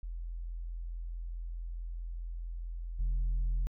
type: tone with level steps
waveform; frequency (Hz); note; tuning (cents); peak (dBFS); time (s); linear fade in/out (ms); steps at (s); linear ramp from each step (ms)
sine; 42.33; E1; +47; -36 / -25; 0.03-3.67; 0; 2.99; 10
effects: tanh soft clip ceiling -27 dBFS